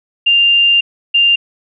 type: tone pair in turn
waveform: sine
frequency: 2794 / 2794 Hz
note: F7 / F7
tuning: 0 / 0 cents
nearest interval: unison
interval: 0 cents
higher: neither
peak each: -7 dBFS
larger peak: neither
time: 0.26-0.81 / 1.14-1.36 s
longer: first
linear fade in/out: 10 ms
effects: none